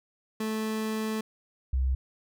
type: tone pair in turn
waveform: 30% pulse / sine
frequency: 218.4 / 65.08 Hz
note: A3 / C2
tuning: -13 / -9 cents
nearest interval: octave + major sixth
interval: 2096 cents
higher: first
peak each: -26 / -23 dBFS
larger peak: second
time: 0.4-1.21 / 1.73-1.95 s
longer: first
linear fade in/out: 5 ms
effects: none